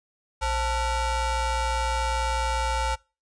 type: ring-modulated tone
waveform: 35% pulse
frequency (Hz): 472.5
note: A#4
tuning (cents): +23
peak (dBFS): -19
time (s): 0.41-2.96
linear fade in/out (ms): 20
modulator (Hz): 413
effects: noise-tail reverb RT60 0.3 s tail -24 dB re dry + resampled to 22050 Hz